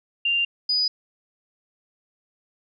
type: tone pair in turn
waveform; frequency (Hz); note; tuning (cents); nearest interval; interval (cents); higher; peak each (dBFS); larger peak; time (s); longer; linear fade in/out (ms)
sine; 2787 / 4949; F7 / D#8; -4 / -10; minor seventh; 994; second; -19; neither; 0.25-0.45 / 0.69-0.88; first; 5
effects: none